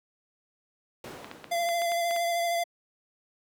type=noise with exponential decay; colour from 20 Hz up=brown; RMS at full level=-29 dBFS; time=1.04-2.47 s; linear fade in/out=2 ms; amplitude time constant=310 ms
type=clicks; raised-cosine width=0.3 ms; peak=-23 dBFS; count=8; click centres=1.245 / 1.314 / 1.443 / 1.689 / 1.819 / 1.919 / 2.11 / 2.163 s
type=tone with vibrato; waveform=square; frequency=685 Hz; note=F5; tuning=34 cents flat; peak=-26 dBFS; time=1.51-2.64 s; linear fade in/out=10 ms; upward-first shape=sine; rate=13 Hz; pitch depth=22 cents each way
effects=high-pass 300 Hz 12 dB/octave